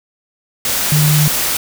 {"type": "tone in noise", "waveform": "sine", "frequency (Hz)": 150.7, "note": "D3", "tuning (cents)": 45, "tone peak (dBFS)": -10, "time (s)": [0.92, 1.28], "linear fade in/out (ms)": 2, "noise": "white", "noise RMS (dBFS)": -17, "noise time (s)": [0.65, 1.57], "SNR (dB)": 4, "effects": []}